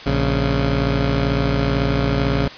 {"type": "tone pair together", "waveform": "15% pulse", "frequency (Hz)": [58.01, 138.2], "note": ["A#1", "C#3"], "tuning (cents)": [-8, -5], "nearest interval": "octave + minor third", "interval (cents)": 1503, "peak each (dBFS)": -13, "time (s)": [0.06, 2.48], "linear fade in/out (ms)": 5, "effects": ["white hiss -36 dBFS RMS until 2.57 s", "resampled to 11025 Hz"]}